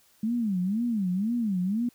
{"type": "tone with vibrato", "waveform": "sine", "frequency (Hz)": 208, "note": "G#3", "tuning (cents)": 3, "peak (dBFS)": -24, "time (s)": [0.23, 1.89], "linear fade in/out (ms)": 5, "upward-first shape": "sine", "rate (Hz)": 2, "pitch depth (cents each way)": 260, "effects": ["white hiss -62 dBFS RMS until 1.94 s"]}